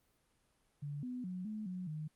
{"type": "tone with pitch steps", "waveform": "sine", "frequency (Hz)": [144.6, 249.9, 182.7, 214.4, 182.6, 153.8], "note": ["D3", "B3", "F#3", "A3", "F#3", "D#3"], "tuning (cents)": [-27, 21, -22, -45, -23, -20], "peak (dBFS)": -39, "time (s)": [0.82, 2.08], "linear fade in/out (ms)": 10, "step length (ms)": 210, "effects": ["pink hiss -75 dBFS RMS until 2.15 s", "Opus 32 kbps"]}